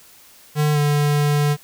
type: tone with pitch glide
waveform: square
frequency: 150 to 146.66 Hz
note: D3 to D3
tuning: +37 to -2 cents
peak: -16 dBFS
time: 0.55-1.57 s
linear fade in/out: 50 ms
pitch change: -39 cents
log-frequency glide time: 0.73-0.78 s
effects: white hiss -48 dBFS RMS until 1.63 s